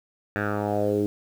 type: tone with low-pass filter sweep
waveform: 10% pulse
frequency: 103.6 Hz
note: G#2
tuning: 4 cents flat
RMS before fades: -25 dBFS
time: 0.36-1.06 s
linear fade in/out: 0 ms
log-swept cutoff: 1800 to 340 Hz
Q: 3.8
effects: 8-bit